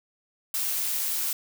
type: noise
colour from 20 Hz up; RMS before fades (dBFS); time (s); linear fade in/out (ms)
blue; -28; 0.54-1.33; 2
effects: none